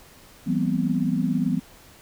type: tone cluster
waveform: sine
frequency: 167.1 / 193.9 / 239.8 / 257.5 Hz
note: E3 / G3 / A#3 / C4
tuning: +24 / -19 / +49 / -28 cents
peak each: -26 dBFS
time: 0.46-1.6 s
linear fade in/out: 20 ms
effects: pink hiss -50 dBFS RMS until 2.01 s